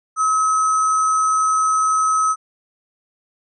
sine tone with sample-and-hold, 1281 Hz, E6, 50 cents flat, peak -14 dBFS, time 0.16-2.36 s, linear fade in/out 50 ms, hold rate 7350 Hz, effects resampled to 24000 Hz

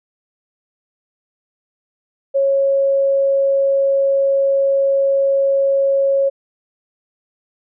sine tone, 549 Hz, C#5, 17 cents flat, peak -12 dBFS, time 2.34-6.3 s, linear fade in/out 20 ms, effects none

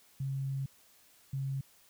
sine tone bursts at uneven times, 135.7 Hz, C#3, 36 cents flat, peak -32 dBFS, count 2, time 0.2-0.66 / 1.33-1.61 s, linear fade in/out 5 ms, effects white hiss -63 dBFS RMS until 1.89 s

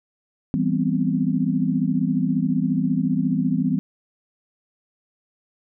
sine chord, C major seventh, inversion first, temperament equal, 164.81 / 196 / 246.9 / 261.6 Hz, E3 / G3 / B3 / C4, 0 / 0 / 0 / 0 cents, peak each -24 dBFS, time 0.54-3.79 s, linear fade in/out 0 ms, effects none

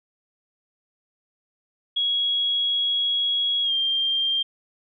sine tone with pitch glide, 3322 to 3185 Hz, G#7 to G7, 0 to +27 cents, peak -20 dBFS, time 1.96-4.43 s, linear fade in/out 10 ms, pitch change -73 cents, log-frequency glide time 3.63-3.73 s, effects none

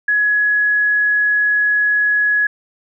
sine tone, 1682 Hz, G#6, 22 cents sharp, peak -12 dBFS, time 0.08-2.47 s, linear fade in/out 5 ms, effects none

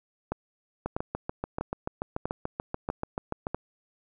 two click trains, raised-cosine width 1 ms, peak -15 / -16 dBFS, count 6 / 19, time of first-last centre 0.32-3.546 / 0.86-3.469 s, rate 1.55 / 6.9 Hz, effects none

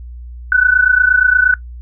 sine tone pair together, 1480 / 1508.5 Hz, F#6 / F#6, 0 / +33 cents, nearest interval unison, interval 33 cents, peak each -11 dBFS, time 0.52-1.54 s, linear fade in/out 2 ms, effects noise-tail reverb RT60 0.1 s tail -18 dB re dry + added 60 Hz sine -28 dBFS peak until 1.81 s

